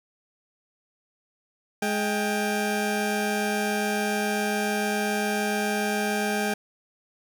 20% pulse tone pair together, 210 / 792.9 Hz, G#3 / G5, +19 / +20 cents, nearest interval octave + major seventh, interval 2301 cents, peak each -21 / -23 dBFS, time 1.82-6.54 s, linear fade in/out 5 ms, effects none

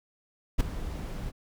brown noise with ADSR envelope, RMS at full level -19 dBFS, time 0.58-1.32 s, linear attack 26 ms, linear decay 6 ms, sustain -16 dB, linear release 36 ms, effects none

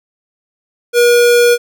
square tone, 479.9 Hz, B4, 50 cents flat, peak -7 dBFS, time 0.93-1.58 s, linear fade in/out 50 ms, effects none

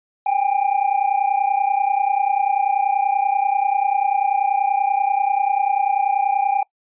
triangle tone pair together, 784 / 814.3 Hz, G5 / G#5, 0 / -34 cents, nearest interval minor second, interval 66 cents, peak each -17 dBFS, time 0.26-6.63 s, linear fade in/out 5 ms, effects noise-tail reverb RT60 0.1 s tail -23 dB re dry + resampled to 8000 Hz

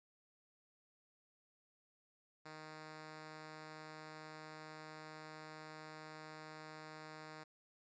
5% pulse tone, 155.56 Hz, D#3, in tune, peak -39 dBFS, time 2.45-7.44 s, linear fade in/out 10 ms, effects resampled to 16000 Hz

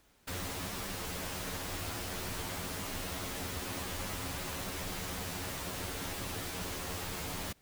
pink noise with comb filter, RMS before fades -39 dBFS, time 0.27-7.53 s, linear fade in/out 10 ms, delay 11 ms, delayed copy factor +0.95, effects pink hiss -67 dBFS RMS until 7.61 s

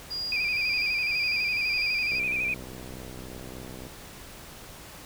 sine tone with tremolo, 4842 Hz, D#8, 48 cents flat, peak -29 dBFS, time 0.1-2.2 s, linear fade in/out 20 ms, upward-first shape sine, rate 1.9 Hz, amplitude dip 40%
sine tone with vibrato, 2426 Hz, D#7, 44 cents flat, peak -25 dBFS, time 0.32-2.54 s, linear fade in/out 2 ms, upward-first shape square, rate 12 Hz, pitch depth 49 cents each way
click train, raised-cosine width 2 ms, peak -29 dBFS, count 112, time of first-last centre 2.12-3.868 s, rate 63.5 Hz
effects pink hiss -45 dBFS RMS until 5.05 s

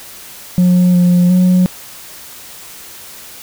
sine tone with pitch steps, 179.7 / 177.4 / 182.2 Hz, F3 / F3 / F#3, +50 / +27 / -26 cents, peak -4 dBFS, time 0.58-1.66 s, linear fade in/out 0 ms, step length 360 ms, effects tanh soft clip ceiling -6 dBFS + white hiss -34 dBFS RMS until 3.42 s

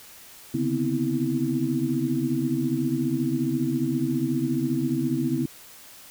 sine tone cluster, 136.8 / 146.8 / 242.7 / 257.3 / 325.3 Hz, C#3 / D3 / B3 / C4 / E4, -23 / 0 / -30 / -29 / -23 cents, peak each -31 / -32 / -29 / -27 / -27 dBFS, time 0.54-5.46 s, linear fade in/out 5 ms, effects white hiss -47 dBFS RMS until 6.1 s

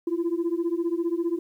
sine beating tone pair, 332.1 / 347.1 Hz, E4 / F4, +13 / -11 cents, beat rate 15 Hz, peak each -25 dBFS, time 0.07-1.39 s, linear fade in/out 5 ms, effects tanh soft clip ceiling -19 dBFS + 10-bit

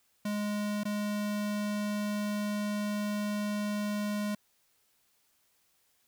square tone with dropouts, 207.7 Hz, G#3, in tune, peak -31 dBFS, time 0.25-4.35 s, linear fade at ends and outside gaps 5 ms, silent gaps 0.835-0.852 s, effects white hiss -71 dBFS RMS until 6.07 s

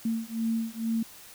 sine beating tone pair, 225.3 / 227.5 Hz, A3 / A#3, +41 / -42 cents, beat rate 2.2 Hz, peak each -30 dBFS, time 0.05-1.03 s, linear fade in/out 5 ms, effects white hiss -49 dBFS RMS until 1.34 s

